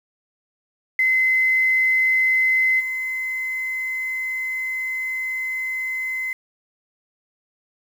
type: tone with level steps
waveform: sine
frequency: 2051 Hz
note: C7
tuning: 35 cents flat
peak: -15 / -23 dBFS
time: 0.99-6.33 s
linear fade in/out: 2 ms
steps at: 2.79 s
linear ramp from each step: 20 ms
effects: 7-bit